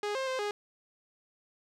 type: tone with pitch steps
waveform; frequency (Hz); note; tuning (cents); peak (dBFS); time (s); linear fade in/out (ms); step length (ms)
sawtooth; 414 / 530 / 520 / 413.3; G#4 / C5 / C5 / G#4; -5 / +22 / -11 / -8; -27; 0.03-0.51; 2; 120
effects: low-pass 6000 Hz 12 dB/octave + 11-bit